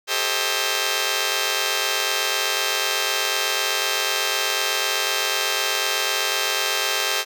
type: chord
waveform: 5% pulse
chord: A half-diminished seventh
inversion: third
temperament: just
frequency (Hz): 396 / 440 / 528 / 633.6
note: G4 / A4 / C5 / Eb5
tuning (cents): +18 / 0 / +16 / +31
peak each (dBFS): -16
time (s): 0.07-7.25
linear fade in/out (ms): 50
effects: none